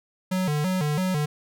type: tone with vibrato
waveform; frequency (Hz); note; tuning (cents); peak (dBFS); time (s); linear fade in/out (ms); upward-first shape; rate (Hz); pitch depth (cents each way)
square; 166.3; E3; +16; -23; 0.31-1.26; 10; square; 3; 190
effects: none